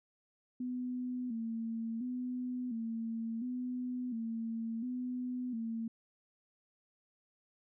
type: tone with vibrato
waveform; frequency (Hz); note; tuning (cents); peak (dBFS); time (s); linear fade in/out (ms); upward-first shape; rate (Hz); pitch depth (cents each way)
sine; 238.2; A#3; +38; -35; 0.6-5.88; 5; square; 0.71; 83
effects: none